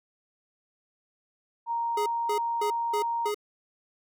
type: tone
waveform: sine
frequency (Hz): 932.3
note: A#5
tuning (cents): 0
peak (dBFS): -26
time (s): 1.66-3.32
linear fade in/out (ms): 50
type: tone bursts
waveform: square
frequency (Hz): 417.5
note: G#4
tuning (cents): +9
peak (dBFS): -28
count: 5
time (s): 1.97-3.345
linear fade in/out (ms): 5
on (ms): 91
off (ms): 230
effects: none